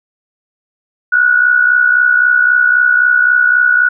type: tone with amplitude modulation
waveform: sine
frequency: 1465 Hz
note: F#6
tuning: 18 cents flat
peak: -4 dBFS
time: 1.12-3.89 s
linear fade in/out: 10 ms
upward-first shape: sine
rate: 63.8 Hz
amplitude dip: 65%
effects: none